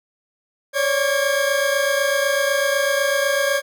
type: tone cluster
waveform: 40% pulse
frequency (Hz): 548 / 576 / 1620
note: C#5 / D5 / G#6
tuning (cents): -20 / -34 / -43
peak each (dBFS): -21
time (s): 0.73-3.62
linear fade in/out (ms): 50
effects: none